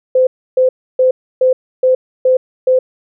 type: tone bursts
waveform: sine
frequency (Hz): 514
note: C5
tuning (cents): -31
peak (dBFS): -7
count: 7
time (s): 0.15-2.79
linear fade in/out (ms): 5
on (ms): 120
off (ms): 300
effects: none